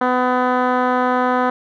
10% pulse tone with low-pass filter, 251.2 Hz, B3, 30 cents sharp, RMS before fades -17 dBFS, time 0.01-1.5 s, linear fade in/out 5 ms, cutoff 1400 Hz, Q 1.1, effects none

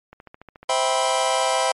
click train, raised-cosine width 0.5 ms, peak -27 dBFS, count 9, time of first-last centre 0.13-0.701 s, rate 14 Hz
sawtooth chord, C major seventh, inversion none, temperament just, 523.3 / 654.1 / 784.9 / 981.1 Hz, C5 / E5 / G5 / B5, 0 / -14 / +2 / -12 cents, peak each -20 dBFS, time 0.69-1.72 s, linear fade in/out 5 ms
effects MP3 48 kbps

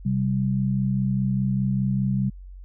sine tone pair together, 130.41 / 195.4 Hz, C3 / G3, -5 / -5 cents, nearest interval perfect fifth, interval 700 cents, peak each -23 dBFS, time 0.05-2.3 s, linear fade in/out 10 ms, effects added 46 Hz sine -38 dBFS peak until 2.64 s

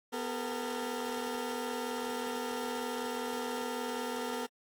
20% pulse tone cluster, 247.8 / 411.4 / 456.6 Hz, B3 / G#4 / A#4, +6 / -16 / -36 cents, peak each -33 / -38 / -33 dBFS, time 0.12-4.47 s, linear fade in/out 20 ms, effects AAC 64 kbps

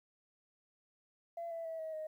sine tone with pitch steps, 678 / 664 / 650.4 / 637 / 623.9 Hz, E5 / E5 / E5 / D#5 / D#5, +49 / +12 / -23 / +41 / +5 cents, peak -38 dBFS, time 1.37-2.07 s, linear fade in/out 5 ms, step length 140 ms, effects tanh soft clip ceiling -35 dBFS + 12-bit

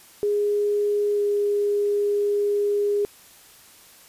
sine tone with pitch glide, 412.6 to 409.7 Hz, G#4 to G#4, -11 to -24 cents, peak -19 dBFS, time 0.23-3.05 s, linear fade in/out 0 ms, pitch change -13 cents, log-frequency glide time 1.15-1.2 s, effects white hiss -50 dBFS RMS until 4.08 s + resampled to 32000 Hz

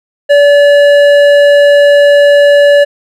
sine tone with hard clipping, 575 Hz, D5, 37 cents flat, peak -4 dBFS, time 0.29-2.85 s, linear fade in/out 20 ms, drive 10 dB, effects none

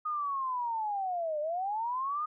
sine linear two-way sweep, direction down then up, 1244.5 to 587.3 to 1244.5 Hz, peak -30 dBFS, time 0.05-2.26 s, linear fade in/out 10 ms, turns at 1.4 s, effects none

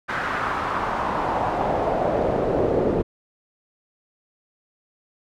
brown noise with band-pass filter sweep, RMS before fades -23 dBFS, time 0.08-3.03 s, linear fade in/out 20 ms, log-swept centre 1500 to 430 Hz, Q 2.3, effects none

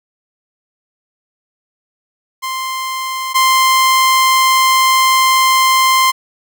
sawtooth tone pair in turn, 1046.5 / 1046.5 Hz, C6 / C6, 0 / 0 cents, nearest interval unison, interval 0 cents, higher neither, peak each -15 / -5 dBFS, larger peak second, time 2.42-3.34 / 3.34-6.12 s, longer second, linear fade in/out 20 ms, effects none

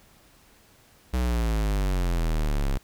square exponential sweep, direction down, 63.9 to 33.15 Hz, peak -23 dBFS, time 1.13-2.78 s, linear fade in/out 10 ms, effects pink hiss -57 dBFS RMS until 2.83 s

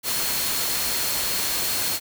sine tone in noise, 4290 Hz, C8, 42 cents sharp, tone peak -32 dBFS, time 0.03-2 s, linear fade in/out 50 ms, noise white, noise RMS -25 dBFS, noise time 0.03-2 s, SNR -10 dB, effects none

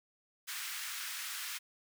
pink high-pass noise, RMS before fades -41 dBFS, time 0.47-1.59 s, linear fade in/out 20 ms, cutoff 1400 Hz, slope 24 dB/octave, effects none

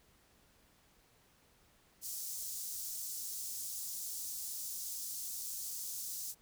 pink high-pass noise, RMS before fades -42 dBFS, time 2.01-6.35 s, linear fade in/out 50 ms, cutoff 5700 Hz, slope 24 dB/octave, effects pink hiss -68 dBFS RMS until 6.41 s

